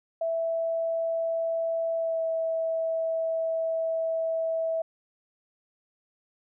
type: tone with pitch glide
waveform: sine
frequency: 659.3 to 652.1 Hz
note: E5 to E5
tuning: 0 to -19 cents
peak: -25 dBFS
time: 0.21-4.82 s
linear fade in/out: 5 ms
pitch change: -19 cents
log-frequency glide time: 1.97-2.22 s
effects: none